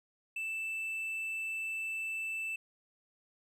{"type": "tone", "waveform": "triangle", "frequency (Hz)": 2647, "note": "E7", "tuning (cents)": 7, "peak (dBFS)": -33, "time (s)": [0.36, 2.56], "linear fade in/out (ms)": 5, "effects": []}